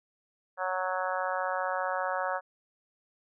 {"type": "harmonic tone", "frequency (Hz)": 185, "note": "F#3", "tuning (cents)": 0, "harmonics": [3, 4, 5, 6, 7, 8, 9], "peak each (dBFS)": [-34, -35, -36, -37, -37, -38, -39], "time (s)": [0.57, 2.41], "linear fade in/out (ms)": 50, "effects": []}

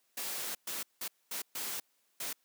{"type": "noise bursts at uneven times", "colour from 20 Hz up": "white", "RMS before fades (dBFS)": -38, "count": 6, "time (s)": [[0.17, 0.55], [0.67, 0.83], [1.01, 1.08], [1.31, 1.42], [1.55, 1.8], [2.2, 2.33]], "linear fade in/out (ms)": 5, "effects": ["white hiss -74 dBFS RMS until 2.44 s", "high-pass 200 Hz 12 dB/octave"]}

